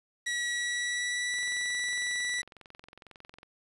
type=tone with pitch glide; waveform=sawtooth; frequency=1929 to 1958.2 Hz; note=B6 to B6; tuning=-41 to -15 cents; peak=-26 dBFS; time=0.26-2.42 s; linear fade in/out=10 ms; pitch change=+26 cents; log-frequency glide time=0.49-1.26 s
type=click train; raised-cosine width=0.3 ms; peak=-33 dBFS; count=47; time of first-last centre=1.34-3.431 s; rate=22 Hz
effects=resampled to 24000 Hz + 9-bit